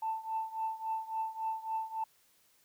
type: tone with tremolo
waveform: sine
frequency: 887 Hz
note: A5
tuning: 14 cents sharp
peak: -29 dBFS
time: 0.02-2.04 s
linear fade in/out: 5 ms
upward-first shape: triangle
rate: 3.6 Hz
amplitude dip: 90%
effects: tanh soft clip ceiling -26 dBFS + white hiss -68 dBFS RMS until 2.64 s